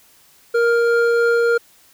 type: tone pair together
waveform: triangle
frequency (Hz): 468.8 / 1403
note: A#4 / F6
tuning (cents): +10 / +8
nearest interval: octave + perfect fifth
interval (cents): 1898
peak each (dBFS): -12 / -18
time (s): 0.54-1.58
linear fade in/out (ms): 10
effects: white hiss -52 dBFS RMS until 1.93 s